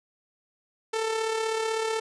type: tone with amplitude modulation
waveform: sawtooth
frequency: 444.4 Hz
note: A4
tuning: 17 cents sharp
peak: -20 dBFS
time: 0.93-2 s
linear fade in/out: 10 ms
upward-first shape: sine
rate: 36 Hz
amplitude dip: 45%
effects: resampled to 22050 Hz